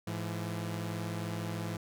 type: tone pair together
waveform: sawtooth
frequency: 106.3 / 168.74 Hz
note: G#2 / E3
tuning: +41 / +41 cents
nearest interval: minor sixth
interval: 800 cents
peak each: -33 / -34 dBFS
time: 0.07-1.77 s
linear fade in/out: 5 ms
effects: none